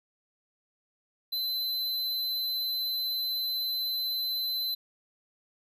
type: tone with amplitude modulation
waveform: square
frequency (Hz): 4046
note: B7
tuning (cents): +41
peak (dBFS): -28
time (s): 1.32-4.75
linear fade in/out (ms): 10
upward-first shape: sine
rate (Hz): 218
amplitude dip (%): 25
effects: none